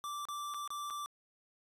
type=tone with dropouts; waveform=square; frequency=1171 Hz; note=D6; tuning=5 cents flat; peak=-39 dBFS; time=0.04-1.06 s; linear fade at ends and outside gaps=0 ms; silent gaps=0.253-0.286 / 0.539-0.544 / 0.676-0.704 / 0.901-0.906 s; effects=resampled to 32000 Hz